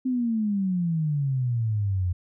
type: exponential sweep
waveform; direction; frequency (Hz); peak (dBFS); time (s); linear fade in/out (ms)
sine; down; 261.6 to 87.31; -22; 0.05-2.13; 10
effects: none